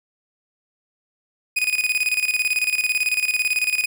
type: tone with tremolo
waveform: 40% pulse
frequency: 2489 Hz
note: D#7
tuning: in tune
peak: -16 dBFS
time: 1.56-3.86 s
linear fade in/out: 10 ms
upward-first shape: square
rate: 18 Hz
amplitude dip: 70%
effects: none